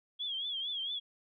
sine tone with vibrato, 3312 Hz, G#7, 5 cents flat, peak -34 dBFS, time 0.19-1 s, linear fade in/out 20 ms, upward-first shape triangle, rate 4.4 Hz, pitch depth 120 cents each way, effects none

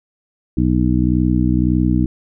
harmonic tone, 61.8 Hz, B1, 2 cents sharp, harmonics 1 / 2 / 3 / 4 / 5, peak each -19 / -19 / -19 / -19 / -19 dBFS, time 0.57-2.06 s, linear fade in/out 5 ms, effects none

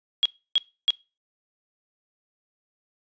sine tone bursts, 3300 Hz, G#7, 12 cents flat, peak -16 dBFS, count 3, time 0.23-0.905 s, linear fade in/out 0 ms, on 25 ms, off 300 ms, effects noise-tail reverb RT60 0.3 s tail -23 dB re dry + resampled to 16000 Hz

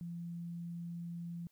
sine tone, 170.9 Hz, F3, 37 cents flat, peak -40 dBFS, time 0.01-1.47 s, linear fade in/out 0 ms, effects white hiss -75 dBFS RMS until 1.51 s

